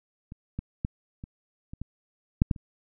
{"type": "clicks", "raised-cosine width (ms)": 5, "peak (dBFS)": [-28, -19, -15, -26, -27, -22, -6, -10, -30], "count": 9, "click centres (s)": [0.321, 0.59, 0.849, 1.239, 1.735, 1.816, 2.419, 2.512, 2.562], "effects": []}